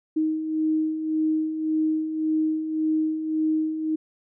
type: beating tone pair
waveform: sine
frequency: 311.9 / 313.7 Hz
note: D#4 / D#4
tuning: +4 / +14 cents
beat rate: 1.8 Hz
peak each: -30 / -22 dBFS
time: 0.16-3.96 s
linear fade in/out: 10 ms
effects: none